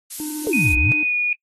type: noise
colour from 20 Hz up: violet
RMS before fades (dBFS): -27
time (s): 0.1-0.74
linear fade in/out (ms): 10
type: tone with vibrato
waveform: triangle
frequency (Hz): 303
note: D#4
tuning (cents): -46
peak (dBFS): -25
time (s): 0.2-1.03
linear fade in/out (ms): 0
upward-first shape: square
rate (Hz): 14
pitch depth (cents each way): 8
type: exponential two-way sweep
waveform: sine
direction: down then up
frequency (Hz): 482.4 to 55.3 to 136.7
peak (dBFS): -18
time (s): 0.47-0.92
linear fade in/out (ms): 0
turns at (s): 0.77
type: tone with pitch glide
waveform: sine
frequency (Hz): 2489 to 2450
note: D#7 to D#7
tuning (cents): 0 to -27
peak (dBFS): -17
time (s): 0.53-1.33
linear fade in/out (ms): 2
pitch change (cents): -27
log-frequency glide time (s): 1.02-1.15
effects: noise-tail reverb RT60 0.1 s tail -26 dB re dry + AAC 32 kbps